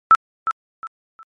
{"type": "tone with echo", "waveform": "sine", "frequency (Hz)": 1320, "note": "E6", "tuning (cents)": 2, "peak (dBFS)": -5, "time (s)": [0.11, 0.15], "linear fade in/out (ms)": 0, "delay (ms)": 360, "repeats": 3, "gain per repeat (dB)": -11, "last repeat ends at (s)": 1.23, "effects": ["MP3 48 kbps"]}